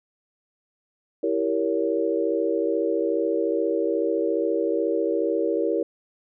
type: chord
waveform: sine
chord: E diminished seventh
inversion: none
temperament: equal with one note detuned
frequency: 329.6 / 392 / 466.2 / 561.8 Hz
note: E4 / G4 / Bb4 / Db5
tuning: 0 / 0 / 0 / +23 cents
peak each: -26 / -27 / -25 / -28 dBFS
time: 1.23-5.83 s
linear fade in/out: 5 ms
effects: none